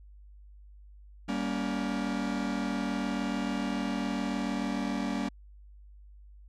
45% pulse chord, G diminished, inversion none, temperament just, 196 / 235.2 / 282.2 Hz, G3 / Bb3 / Db4, 0 / +16 / +31 cents, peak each -34 dBFS, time 1.28-5.29 s, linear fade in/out 10 ms, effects added 50 Hz sine -49 dBFS peak until 6.48 s + low-pass 6000 Hz 12 dB/octave

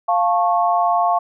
sine chord, F augmented, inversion none, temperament equal with one note detuned, 698.5 / 880 / 1098.5 Hz, F5 / A5 / C#6, 0 / 0 / -16 cents, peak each -16 / -21 / -20 dBFS, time 0.08-1.19 s, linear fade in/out 10 ms, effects none

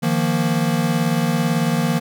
square chord, Eb suspended second, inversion none, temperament equal with one note detuned, 155.56 / 173.61 / 233.1 Hz, Eb3 / F3 / Bb3, 0 / -10 / 0 cents, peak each -22 dBFS, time 0.02-2 s, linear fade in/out 20 ms, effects none

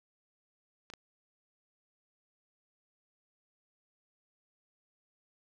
clicks, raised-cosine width 0.2 ms, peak -28 dBFS, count 2, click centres 0.901 / 0.937 s, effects none

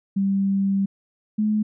sine tone pair in turn, 196 / 213.1 Hz, G3 / G#3, 0 / +45 cents, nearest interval minor second, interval 145 cents, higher second, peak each -18 dBFS, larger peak neither, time 0.16-0.86 / 1.38-1.63 s, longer first, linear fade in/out 10 ms, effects none

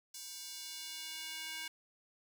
square tone with high-pass filter sweep, 317.3 Hz, D#4, 34 cents sharp, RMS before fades -45 dBFS, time 0.14-1.68 s, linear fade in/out 5 ms, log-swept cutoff 5800 to 2100 Hz, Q 1.2, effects none

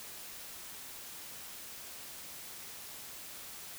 silence, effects white hiss -47 dBFS RMS until 3.78 s

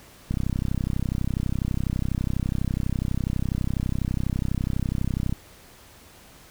click train, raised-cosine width 5 ms, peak -13 dBFS, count 162, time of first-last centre 0.31-5.326 s, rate 32.1 Hz, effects pink hiss -50 dBFS RMS until 6.5 s

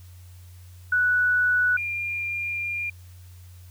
sine tone pair in turn, 1478 / 2401 Hz, F#6 / D7, -2 / +38 cents, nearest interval minor sixth, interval 840 cents, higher second, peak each -18 / -26 dBFS, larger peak first, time 0.92-1.77 / 1.77-2.9 s, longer second, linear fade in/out 5 ms, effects added 90 Hz sine -43 dBFS peak until 3.7 s + white hiss -57 dBFS RMS until 3.7 s

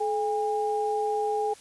sine tone pair together, 429.2 / 810.2 Hz, A4 / G#5, -43 / -43 cents, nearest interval major seventh, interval 1100 cents, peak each -27 dBFS, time 0-1.54 s, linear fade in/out 10 ms, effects white hiss -51 dBFS RMS until 1.6 s + resampled to 24000 Hz

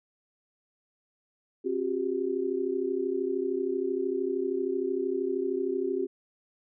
sine tone cluster, 267.8 / 362.2 / 395.2 Hz, C4 / F#4 / G4, +40 / -37 / +14 cents, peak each -34 / -30 / -30 dBFS, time 1.64-6.07 s, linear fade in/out 20 ms, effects none

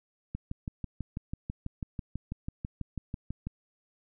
click train, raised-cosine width 5 ms, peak -22 dBFS, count 20, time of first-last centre 0.35-3.47 s, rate 6.09 Hz, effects none

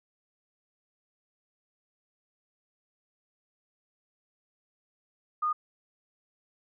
sine tone, 1226 Hz, D#6, 26 cents flat, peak -25 dBFS, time 5.42-5.53 s, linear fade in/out 10 ms, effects none

